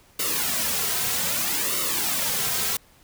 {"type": "noise with flanger", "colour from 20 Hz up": "white", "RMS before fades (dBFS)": -25, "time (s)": [0.19, 2.77], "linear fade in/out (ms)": 5, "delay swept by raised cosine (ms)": [1.2, 3.5], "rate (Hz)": 0.63, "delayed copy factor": -0.8, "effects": ["pink hiss -56 dBFS RMS until 3.03 s"]}